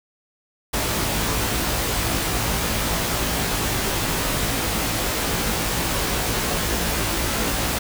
pink noise with comb filter, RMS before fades -23 dBFS, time 0.73-7.79 s, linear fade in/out 10 ms, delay 18 ms, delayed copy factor +0.8, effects none

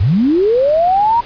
sine linear sweep, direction up, 77.5 to 965 Hz, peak -9 dBFS, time 0-1.21 s, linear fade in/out 10 ms, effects pink hiss -34 dBFS RMS until 1.25 s + resampled to 11025 Hz

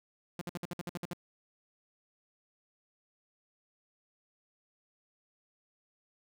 sawtooth tone bursts, 174.61 Hz, F3, in tune, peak -32 dBFS, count 10, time 0.39-1.134 s, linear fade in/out 2 ms, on 24 ms, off 56 ms, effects none

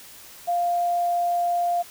sine tone, 698.5 Hz, F5, in tune, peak -20 dBFS, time 0.47-1.83 s, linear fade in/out 20 ms, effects white hiss -45 dBFS RMS until 1.9 s

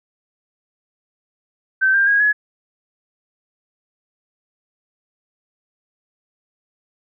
sine tone with pitch steps, 1545 / 1592.1 / 1640.7 / 1690.7 Hz, G6 / G6 / G#6 / G#6, -26 / +26 / -22 / +30 cents, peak -12 dBFS, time 1.81-2.33 s, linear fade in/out 20 ms, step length 130 ms, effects none

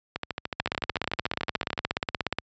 two click trains, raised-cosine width 0.3 ms, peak -9 / -13 dBFS, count 31 / 23, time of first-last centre 0.6-2.386 / 0.16-1.778 s, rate 16.8 / 13.6 Hz, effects high-pass 60 Hz 12 dB/octave + resampled to 16000 Hz

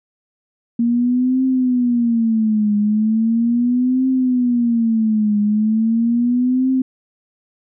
sine tone with vibrato, 232.7 Hz, A#3, 3 cents flat, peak -13 dBFS, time 0.79-6.82 s, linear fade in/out 5 ms, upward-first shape triangle, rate 0.38 Hz, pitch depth 210 cents each way, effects none

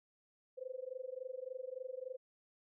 sine tone with amplitude modulation, 514 Hz, C5, 31 cents flat, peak -38 dBFS, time 0.57-2.17 s, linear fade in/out 20 ms, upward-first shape sine, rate 23.5 Hz, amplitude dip 95%, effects none

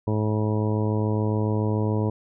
harmonic tone, 107.1 Hz, A2, 46 cents flat, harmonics 1 / 2 / 3 / 4 / 5 / 6 / 7 / 8 / 9, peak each -23 / -28 / -30 / -30 / -34 / -39 / -43 / -42 / -36 dBFS, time 0.07-2.1 s, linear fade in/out 5 ms, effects none

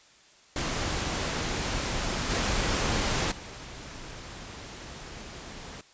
pink noise with level steps, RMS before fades -30 / -27 / -42 dBFS, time 0.56-5.81 s, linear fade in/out 2 ms, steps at 2.29 / 3.31 s, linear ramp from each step 10 ms, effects white hiss -57 dBFS RMS until 5.93 s + resampled to 16000 Hz

